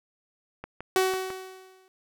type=click train; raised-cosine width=0.5 ms; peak=-22 dBFS; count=5; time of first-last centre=0.64-1.303 s; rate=6.03 Hz
type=tone with exponential decay; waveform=sawtooth; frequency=376 Hz; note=F#4; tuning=28 cents sharp; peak=-15 dBFS; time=0.96-1.88 s; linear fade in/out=1 ms; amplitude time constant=200 ms
effects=none